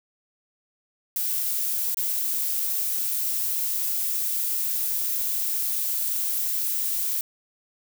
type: noise with dropouts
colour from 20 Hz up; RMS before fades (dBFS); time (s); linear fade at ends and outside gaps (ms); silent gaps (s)
violet; -26; 1.16-7.21; 1; 1.945-1.971
effects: none